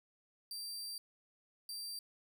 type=tone bursts at uneven times; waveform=sawtooth; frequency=4699 Hz; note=D8; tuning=in tune; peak=-39 dBFS; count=2; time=0.51-0.98 / 1.69-1.99 s; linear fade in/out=2 ms; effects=none